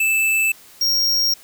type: tone pair in turn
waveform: square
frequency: 2634 / 5581 Hz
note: E7 / F8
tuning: -2 / -2 cents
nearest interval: octave + minor second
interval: 1300 cents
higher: second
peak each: -16 dBFS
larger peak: neither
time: 0-0.52 / 0.81-1.34 s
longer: second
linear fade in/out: 5 ms
effects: white hiss -46 dBFS RMS until 1.43 s